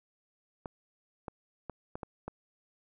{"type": "clicks", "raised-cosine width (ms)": 1, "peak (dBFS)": -24, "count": 6, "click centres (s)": [0.658, 1.282, 1.697, 1.955, 2.032, 2.28], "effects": []}